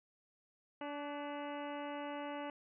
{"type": "harmonic tone with a mistuned harmonic", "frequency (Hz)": 289.2, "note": "D4", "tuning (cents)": -27, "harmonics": [1, 2, 3, 4, 5, 6, 7, 8, 9, 10], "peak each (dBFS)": [-45, -45, -46, -52, -54, -60, -55, -62, -58, -57], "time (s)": [0.81, 2.5], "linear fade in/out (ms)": 2, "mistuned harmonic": 5, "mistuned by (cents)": 52, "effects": []}